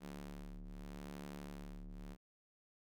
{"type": "ring-modulated tone", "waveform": "sawtooth", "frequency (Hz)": 72.4, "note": "D2", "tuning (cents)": -24, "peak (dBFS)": -40, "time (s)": [0, 2.17], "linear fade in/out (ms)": 50, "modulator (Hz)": 109, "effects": []}